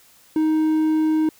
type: tone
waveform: triangle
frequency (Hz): 312.9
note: D#4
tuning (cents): +10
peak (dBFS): -14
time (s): 0.36-1.29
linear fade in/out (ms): 2
effects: white hiss -53 dBFS RMS until 1.39 s